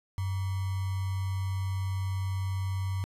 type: tone with sample-and-hold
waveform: sine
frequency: 95.2 Hz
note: F#2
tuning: 50 cents sharp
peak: -28 dBFS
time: 0.18-3.04 s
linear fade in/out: 0 ms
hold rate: 1050 Hz
effects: resampled to 32000 Hz